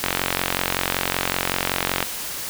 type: click train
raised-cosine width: 0.3 ms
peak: -3 dBFS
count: 91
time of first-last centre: 0.04-2.027 s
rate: 45.3 Hz
effects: white hiss -30 dBFS RMS until 2.49 s